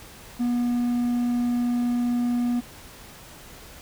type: tone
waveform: triangle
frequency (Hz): 241.9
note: B3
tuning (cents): -36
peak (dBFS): -19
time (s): 0.39-2.61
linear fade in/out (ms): 20
effects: pink hiss -45 dBFS RMS until 3.81 s